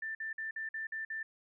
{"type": "tone bursts", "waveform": "sine", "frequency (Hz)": 1777, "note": "A6", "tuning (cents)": 17, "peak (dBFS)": -36, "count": 7, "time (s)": [0.02, 1.23], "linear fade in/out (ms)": 5, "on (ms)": 130, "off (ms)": 50, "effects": []}